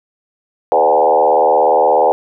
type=tone with frequency modulation; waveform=sine; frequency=659.3 Hz; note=E5; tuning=in tune; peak=-8 dBFS; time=0.72-2.12 s; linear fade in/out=0 ms; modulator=76.9 Hz; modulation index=2.9; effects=none